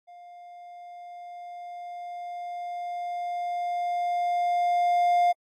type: tone with level ramp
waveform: triangle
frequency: 704 Hz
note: F5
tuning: 14 cents sharp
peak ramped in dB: -43 to -16 dBFS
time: 0.07-5.33 s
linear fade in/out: 20 ms
effects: AAC 64 kbps